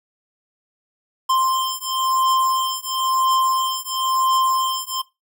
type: beating tone pair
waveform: square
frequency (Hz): 1046.5 / 1047.48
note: C6 / C6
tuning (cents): 0 / +2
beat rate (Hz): 0.98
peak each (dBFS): -22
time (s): 1.29-5.02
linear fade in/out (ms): 10
effects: noise-tail reverb RT60 0.2 s tail -17 dB re dry